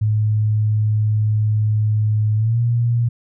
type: tone with pitch glide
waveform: sine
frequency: 107.2 to 118.26 Hz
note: A2 to A#2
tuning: -45 to +25 cents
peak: -14 dBFS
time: 0.01-3.09 s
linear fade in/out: 10 ms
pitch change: +170 cents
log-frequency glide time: 2.36-2.6 s
effects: none